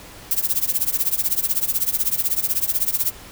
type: noise with tremolo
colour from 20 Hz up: violet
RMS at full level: -17 dBFS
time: 0.31-3.11 s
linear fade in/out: 0 ms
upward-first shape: triangle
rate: 16 Hz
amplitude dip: 100%
effects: pink hiss -41 dBFS RMS until 3.31 s